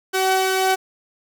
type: tone pair together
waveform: sawtooth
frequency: 379.3 / 756 Hz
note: F#4 / F#5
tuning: +43 / +37 cents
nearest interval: octave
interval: 1194 cents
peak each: -16 dBFS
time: 0.13-0.76 s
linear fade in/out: 20 ms
effects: none